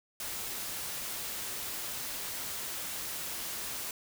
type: noise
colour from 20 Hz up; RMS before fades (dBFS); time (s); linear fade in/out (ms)
white; -38; 0.2-3.91; 2
effects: none